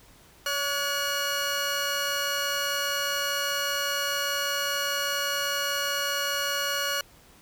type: tone pair together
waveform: 15% pulse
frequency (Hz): 565.8 / 1447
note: C#5 / F#6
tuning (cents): +35 / -39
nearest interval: octave + major third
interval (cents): 1626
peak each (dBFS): -24 / -21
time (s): 0.46-7.01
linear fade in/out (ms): 2
effects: pink hiss -55 dBFS RMS until 7.41 s